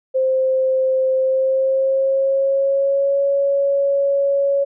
sine tone with pitch glide, 523.3 to 557.6 Hz, C5 to C#5, 0 to +10 cents, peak -14 dBFS, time 0.14-4.65 s, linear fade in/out 20 ms, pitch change +110 cents, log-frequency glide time 1.16-3.21 s, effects none

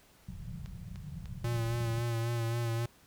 white low-pass noise, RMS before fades -43 dBFS, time 0.28-2.02 s, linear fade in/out 5 ms, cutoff 190 Hz, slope 96 dB/octave
click train, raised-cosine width 0.2 ms, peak -34 dBFS, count 6, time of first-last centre 0.66-2.153 s, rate 3.35 Hz
square tone with vibrato, 116.54 Hz, A#2, in tune, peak -31 dBFS, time 1.44-2.86 s, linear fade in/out 5 ms, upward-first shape sine, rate 3.7 Hz, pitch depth 33 cents each way
effects pink hiss -62 dBFS RMS until 3.06 s

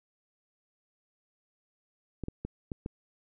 clicks, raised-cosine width 3 ms, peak -22 dBFS, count 5, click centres 2.237 / 2.284 / 2.45 / 2.718 / 2.861 s, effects none

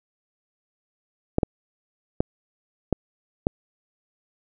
clicks, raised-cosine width 2 ms, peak -6 dBFS, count 5, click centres 1.384 / 1.432 / 2.205 / 2.927 / 3.469 s, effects none

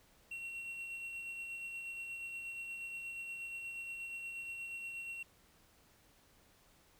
triangle tone with tremolo, 2731 Hz, F7, 39 cents flat, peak -39 dBFS, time 0.31-5.23 s, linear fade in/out 5 ms, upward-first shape sine, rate 8.4 Hz, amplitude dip 30%, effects pink hiss -67 dBFS RMS until 6.99 s

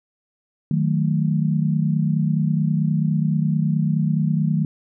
sine chord, D# diminished, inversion none, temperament equal, 155.56 / 185 / 220 Hz, D#3 / F#3 / A3, 0 / 0 / 0 cents, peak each -19 / -23 / -24 dBFS, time 0.71-4.65 s, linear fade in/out 2 ms, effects none

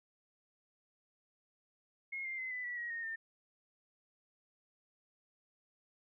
sine tone with pitch steps, 2157 / 2103 / 2050 / 1998.7 / 1948.5 / 1899.6 / 1851.9 / 1805.5 Hz, C#7 / C7 / C7 / B6 / B6 / A#6 / A#6 / A6, -48 / +8 / -36 / +20 / -24 / +32 / -12 / +44 cents, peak -38 dBFS, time 2.12-3.16 s, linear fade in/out 10 ms, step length 130 ms, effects none

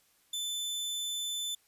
sawtooth tone, 3520 Hz, A7, in tune, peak -30 dBFS, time 0.33-1.55 s, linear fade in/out 5 ms, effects white hiss -68 dBFS RMS until 1.67 s + resampled to 32000 Hz

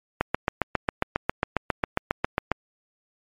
click train, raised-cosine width 0.5 ms, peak -6 dBFS, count 18, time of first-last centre 0.21-2.517 s, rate 7.37 Hz, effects MP3 64 kbps

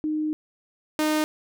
sine / sawtooth tone pair in turn, 307.3 / 307.3 Hz, D#4 / D#4, -21 / -21 cents, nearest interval unison, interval 0 cents, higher neither, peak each -23 / -17 dBFS, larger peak second, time 0.04-0.33 / 0.99-1.24 s, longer first, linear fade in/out 0 ms, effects none

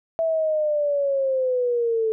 sine linear sweep, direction down, 659.3 to 436.4 Hz, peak -19 dBFS, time 0.19-2.12 s, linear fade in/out 0 ms, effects none

